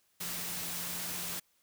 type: tone in noise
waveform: sine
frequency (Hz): 174.61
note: F3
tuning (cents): 0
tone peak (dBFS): -49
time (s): 0.2-1.4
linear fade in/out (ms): 10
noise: white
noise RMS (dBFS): -38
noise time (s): 0.2-1.4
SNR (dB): -14
effects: white hiss -72 dBFS RMS until 1.62 s